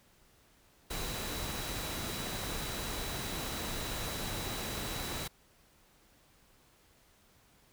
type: tone in noise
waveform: sine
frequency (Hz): 3922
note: B7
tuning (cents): -13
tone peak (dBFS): -46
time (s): 0.9-5.28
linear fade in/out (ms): 10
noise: pink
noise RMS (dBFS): -38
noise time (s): 0.9-5.28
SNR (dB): -11
effects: pink hiss -65 dBFS RMS until 7.72 s